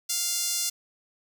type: tone with high-pass filter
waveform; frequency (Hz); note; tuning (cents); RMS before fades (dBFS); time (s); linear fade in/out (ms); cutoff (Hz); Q
sawtooth; 698.5; F5; 0; -28; 0.09-0.7; 10; 5800; 1.4
effects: none